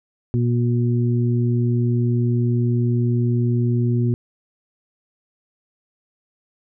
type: harmonic tone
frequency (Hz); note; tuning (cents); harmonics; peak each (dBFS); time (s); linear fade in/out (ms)
120; B2; -49; 1 / 2 / 3; -17 / -23 / -27; 0.34-4.14; 0
effects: none